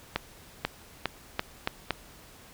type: accelerating click train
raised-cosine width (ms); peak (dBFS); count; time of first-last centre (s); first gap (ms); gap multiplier
0.3; -10; 6; 0.16-1.907; 490; 0.83
effects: pink hiss -52 dBFS RMS until 2.53 s